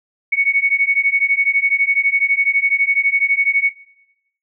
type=beating tone pair; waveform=sine; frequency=2217 / 2229 Hz; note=C#7 / C#7; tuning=0 / +9 cents; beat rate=12 Hz; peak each=-16 dBFS; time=0.32-3.71 s; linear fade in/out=10 ms; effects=noise-tail reverb RT60 1.0 s tail -22 dB re dry

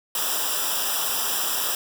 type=noise with comb filter; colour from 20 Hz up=white; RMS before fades=-25 dBFS; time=0.15-1.75 s; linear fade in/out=2 ms; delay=0.46 ms; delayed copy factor=-1; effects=none

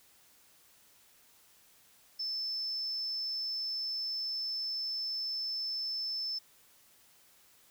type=tone; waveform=sine; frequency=5274 Hz; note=E8; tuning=in tune; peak=-33 dBFS; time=2.19-6.39 s; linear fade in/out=10 ms; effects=white hiss -63 dBFS RMS until 7.7 s

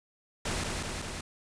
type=noise with echo; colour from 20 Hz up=pink; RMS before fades=-32 dBFS; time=0.45-0.64 s; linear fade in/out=5 ms; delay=190 ms; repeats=3; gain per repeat=-2 dB; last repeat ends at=1.21 s; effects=resampled to 22050 Hz

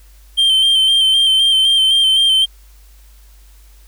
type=tone with vibrato; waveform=triangle; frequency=3136 Hz; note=G7; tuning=in tune; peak=-8 dBFS; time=0.37-2.46 s; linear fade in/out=20 ms; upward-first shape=square; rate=3.9 Hz; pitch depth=25 cents each way; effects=added 50 Hz sine -41 dBFS peak until 3.87 s + white hiss -52 dBFS RMS until 3.87 s

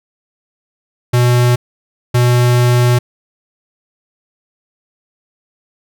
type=tone bursts at uneven times; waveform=square; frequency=122.4 Hz; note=B2; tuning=15 cents flat; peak=-9 dBFS; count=2; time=1.13-1.56 / 2.14-2.99 s; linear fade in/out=10 ms; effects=none

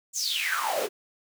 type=noise with high-pass filter sweep; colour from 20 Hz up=pink; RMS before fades=-28 dBFS; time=0.13-0.89 s; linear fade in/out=50 ms; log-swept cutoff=7400 to 370 Hz; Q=9.3; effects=none

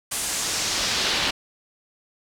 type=noise with band-pass filter sweep; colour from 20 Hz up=brown; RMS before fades=-25 dBFS; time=0.11-1.31 s; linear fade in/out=10 ms; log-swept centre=9500 to 3500 Hz; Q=1.4; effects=none

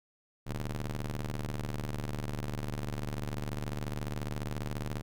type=ring-modulated tone; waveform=sawtooth; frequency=74.4 Hz; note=D2; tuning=23 cents sharp; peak=-27 dBFS; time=0.46-5.02 s; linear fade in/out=20 ms; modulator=47.3 Hz; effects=none

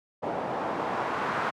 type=noise with low-pass filter sweep; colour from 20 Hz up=white; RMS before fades=-30 dBFS; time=0.22-1.51 s; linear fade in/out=20 ms; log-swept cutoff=700 to 1300 Hz; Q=1.6; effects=high-pass 150 Hz 12 dB/octave

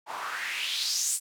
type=noise with band-pass filter sweep; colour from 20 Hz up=white; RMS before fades=-31 dBFS; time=0.06-1.2 s; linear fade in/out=50 ms; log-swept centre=810 to 9100 Hz; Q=3.6; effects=none

